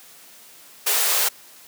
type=high-pass noise; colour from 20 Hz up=white; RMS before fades=-20 dBFS; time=0.86-1.29 s; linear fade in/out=10 ms; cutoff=370 Hz; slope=96 dB/octave; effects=white hiss -47 dBFS RMS until 1.67 s + high-pass 150 Hz 12 dB/octave